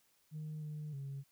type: tone with pitch steps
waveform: sine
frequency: 154 / 151.3 / 138.2 Hz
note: D#3 / D#3 / C#3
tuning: -17 / -48 / -5 cents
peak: -39 dBFS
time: 0.31-1.24 s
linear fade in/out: 50 ms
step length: 310 ms
effects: tanh soft clip ceiling -38 dBFS + white hiss -73 dBFS RMS until 1.31 s